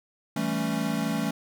square chord, A dominant seventh, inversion second, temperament equal, 164.81 / 196 / 220 / 277.2 Hz, E3 / G3 / A3 / C#4, 0 / 0 / 0 / 0 cents, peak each -33 / -34 / -30 / -32 dBFS, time 0.36-1.31 s, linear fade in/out 5 ms, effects none

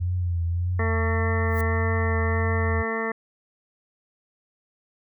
sine tone with vibrato, 87.31 Hz, F2, in tune, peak -22 dBFS, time 0-2.83 s, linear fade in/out 20 ms, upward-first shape triangle, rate 1.7 Hz, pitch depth 67 cents each way
harmonic tone, 224.8 Hz, A3, 37 cents sharp, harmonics 1 / 2 / 3 / 4 / 5 / 6 / 8 / 9, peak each -32 / -29 / -35 / -37 / -33 / -38 / -31 / -35 dBFS, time 0.79-3.12 s, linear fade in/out 5 ms
violet noise with exponential growth, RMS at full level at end -35 dBFS, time 1.45-1.61 s, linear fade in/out 2 ms, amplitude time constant 33 ms
effects none

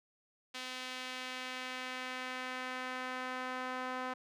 sawtooth tone with band-pass filter sweep, 255.4 Hz, C4, 42 cents flat, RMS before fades -41 dBFS, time 0.54-4.14 s, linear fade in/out 10 ms, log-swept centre 3400 to 1200 Hz, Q 1.1, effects none

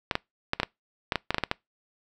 clicks, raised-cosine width 0.3 ms, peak -8 dBFS, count 12, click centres 0.112 / 0.154 / 0.534 / 0.6 / 0.632 / 1.122 / 1.157 / 1.306 / 1.345 / 1.383 / 1.437 / 1.514 s, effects noise-tail reverb RT60 0.2 s tail -25 dB re dry

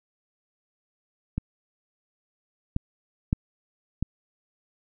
clicks, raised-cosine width 5 ms, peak -14 / -12 / -9 / -13 dBFS, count 4, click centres 1.38 / 2.764 / 3.329 / 4.026 s, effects none

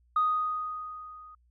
sine tone with level ramp, 1244.5 Hz, D#6, in tune, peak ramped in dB -20 to -47 dBFS, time 0.16-1.35 s, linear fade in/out 5 ms, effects tanh soft clip ceiling -17 dBFS + added 60 Hz sine -62 dBFS peak until 1.5 s

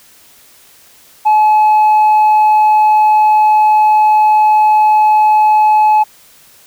sine tone, 855 Hz, A5, 50 cents flat, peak -3 dBFS, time 1.25-6.04 s, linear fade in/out 20 ms, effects tanh soft clip ceiling -5 dBFS + white hiss -44 dBFS RMS until 6.66 s

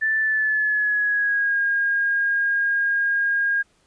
sine tone with pitch glide, 1761 to 1624.2 Hz, A6 to G#6, +1 to -39 cents, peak -18 dBFS, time 0.01-3.63 s, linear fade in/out 20 ms, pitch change -140 cents, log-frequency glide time 0.19-1.59 s, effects pink hiss -62 dBFS RMS until 3.86 s + resampled to 22050 Hz

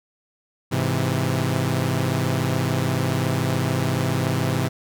sawtooth chord, Ab augmented, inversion none, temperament equal, 103.83 / 130.81 / 164.81 Hz, Ab2 / C3 / E3, 0 / 0 / 0 cents, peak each -22 / -19 / -22 dBFS, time 0.71-4.69 s, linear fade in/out 20 ms, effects none

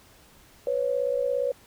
sine tone pair together, 497.7 / 555 Hz, B4 / C#5, +13 / +2 cents, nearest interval major second, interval 189 cents, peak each -26 dBFS, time 0.67-1.52 s, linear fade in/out 2 ms, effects pink hiss -55 dBFS RMS until 1.66 s

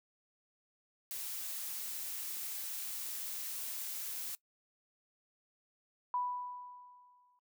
blue noise, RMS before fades -41 dBFS, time 1.11-4.35 s, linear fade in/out 0 ms
sine tone with exponential decay, 987.8 Hz, B5, in tune, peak -31 dBFS, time 6.14-7.39 s, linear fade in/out 1 ms, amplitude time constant 270 ms
effects noise-tail reverb RT60 0.1 s tail -20 dB re dry

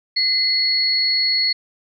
sine tone pair together, 2049 / 4359 Hz, C7 / C#8, -37 / -30 cents, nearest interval octave + minor second, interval 1307 cents, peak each -24 / -16 dBFS, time 0.16-1.53 s, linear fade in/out 10 ms, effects none

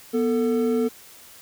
triangle tone pair together, 244.4 / 445.4 Hz, B3 / A4, -18 / +21 cents, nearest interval minor seventh, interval 1039 cents, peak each -20 / -20 dBFS, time 0.13-0.89 s, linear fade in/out 20 ms, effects white hiss -47 dBFS RMS until 1.41 s

